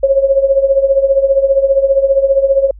sine tone with tremolo, 545 Hz, C#5, 29 cents flat, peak -4 dBFS, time 0.03-2.71 s, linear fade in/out 5 ms, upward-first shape triangle, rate 15 Hz, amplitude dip 85%, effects added 50 Hz sine -32 dBFS peak until 2.79 s

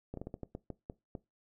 slowing click train, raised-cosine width 2 ms, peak -27 dBFS, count 10, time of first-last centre 0.14-1.152 s, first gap 33 ms, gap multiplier 1.29, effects noise-tail reverb RT60 0.2 s tail -19 dB re dry

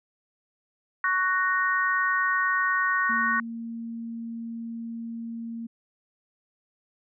harmonic tone, 371.6 Hz, F#4, 7 cents sharp, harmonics 3 / 4 / 5, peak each -26 / -26 / -26 dBFS, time 1.04-3.4 s, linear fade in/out 2 ms
sine tone, 230.2 Hz, A#3, 22 cents flat, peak -32 dBFS, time 3.09-5.67 s, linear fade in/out 10 ms
effects none

